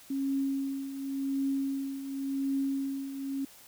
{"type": "tone with tremolo", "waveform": "sine", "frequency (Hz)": 273.1, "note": "C#4", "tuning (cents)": -26, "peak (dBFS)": -26, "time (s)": [0.1, 3.45], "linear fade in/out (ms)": 5, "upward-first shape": "triangle", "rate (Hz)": 0.91, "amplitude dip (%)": 70, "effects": ["white hiss -54 dBFS RMS until 3.67 s"]}